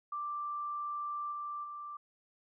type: tone with level steps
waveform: sine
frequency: 1177 Hz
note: D6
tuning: 3 cents sharp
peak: -35 / -37 / -41 dBFS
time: 0.12-1.97 s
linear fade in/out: 5 ms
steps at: 1.31 / 1.63 s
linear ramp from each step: 20 ms
effects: none